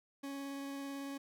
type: tone with vibrato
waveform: 40% pulse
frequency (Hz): 277.2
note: C#4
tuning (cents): 0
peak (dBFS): -40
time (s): 0.23-1.18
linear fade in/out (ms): 10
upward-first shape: sine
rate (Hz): 18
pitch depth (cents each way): 9
effects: none